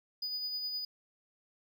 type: tone with tremolo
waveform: triangle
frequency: 4950 Hz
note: D#8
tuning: 10 cents flat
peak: -32 dBFS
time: 0.22-0.85 s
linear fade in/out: 5 ms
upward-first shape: sine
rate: 9.7 Hz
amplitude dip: 35%
effects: none

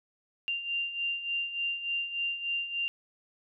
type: beating tone pair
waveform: sine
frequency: 2782 / 2785.4 Hz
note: F7 / F7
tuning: -7 / -5 cents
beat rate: 3.4 Hz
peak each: -37 / -31 dBFS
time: 0.48-2.88 s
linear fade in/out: 0 ms
effects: none

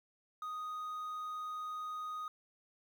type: tone with quantisation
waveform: triangle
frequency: 1244.5 Hz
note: D#6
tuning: in tune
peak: -37 dBFS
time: 0.42-2.28 s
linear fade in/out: 2 ms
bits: 11
effects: none

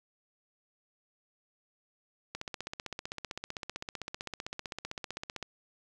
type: click train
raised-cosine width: 0.2 ms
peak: -20 dBFS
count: 49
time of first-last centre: 2.35-5.427 s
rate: 15.6 Hz
effects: none

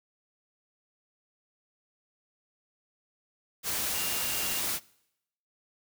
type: tone in noise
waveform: sine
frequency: 2794 Hz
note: F7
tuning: in tune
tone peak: -40 dBFS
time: 3.91-4.62 s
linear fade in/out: 50 ms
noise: white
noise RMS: -31 dBFS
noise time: 3.63-4.8 s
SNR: -12 dB
effects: noise-tail reverb RT60 0.8 s tail -23 dB re dry

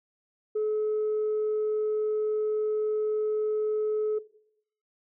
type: tone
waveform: sine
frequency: 428.2 Hz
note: A4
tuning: 47 cents flat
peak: -23 dBFS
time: 0.55-4.19 s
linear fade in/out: 10 ms
effects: noise-tail reverb RT60 0.7 s tail -18 dB re dry + tanh soft clip ceiling -22 dBFS

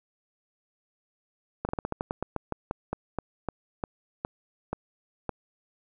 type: slowing click train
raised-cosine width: 1 ms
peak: -15 dBFS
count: 19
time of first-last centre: 1.65-5.293 s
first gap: 39 ms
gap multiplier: 1.17
effects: none

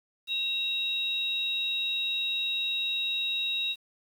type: tone pair together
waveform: sine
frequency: 2728 / 3804 Hz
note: F7 / A#7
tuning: -41 / +34 cents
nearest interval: tritone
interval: 575 cents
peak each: -33 / -28 dBFS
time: 0.27-3.76 s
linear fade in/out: 50 ms
effects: 9-bit

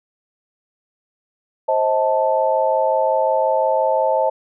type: chord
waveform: sine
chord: A diminished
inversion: first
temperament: just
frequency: 528 / 633.6 / 880 Hz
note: C5 / Eb5 / A5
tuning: +16 / +31 / 0 cents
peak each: -19 dBFS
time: 1.68-4.3 s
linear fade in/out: 10 ms
effects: none

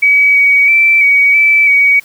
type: tone with pitch steps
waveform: sine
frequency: 2274 / 2258 / 2332 / 2257 / 2315 / 2257 Hz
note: C#7 / C#7 / D7 / C#7 / D7 / C#7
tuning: +44 / +31 / -13 / +31 / -25 / +31 cents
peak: -5 dBFS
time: 0.02-2 s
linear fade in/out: 10 ms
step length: 330 ms
effects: white hiss -42 dBFS RMS until 2.04 s

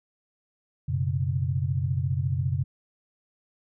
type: chord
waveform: sine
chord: F# suspended fourth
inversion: none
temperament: equal with one note detuned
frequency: 92.5 / 123.47 / 137.95 Hz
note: F#2 / B2 / C#3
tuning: 0 / 0 / -8 cents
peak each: -28 / -29 / -27 dBFS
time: 0.88-2.64 s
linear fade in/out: 10 ms
effects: none

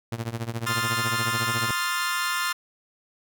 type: tone with tremolo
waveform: sawtooth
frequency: 115.7 Hz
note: A#2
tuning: 13 cents flat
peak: -21 dBFS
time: 0.12-1.71 s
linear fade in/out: 0 ms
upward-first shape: triangle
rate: 14 Hz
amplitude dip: 95%
type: chord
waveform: sawtooth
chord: F dominant seventh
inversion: second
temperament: equal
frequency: 1046.5 / 1244.5 / 1396.9 / 1760 Hz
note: C6 / Eb6 / F6 / A6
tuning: 0 / 0 / 0 / 0 cents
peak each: -26 / -29 / -25 / -27 dBFS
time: 0.66-2.53 s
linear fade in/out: 10 ms
effects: none

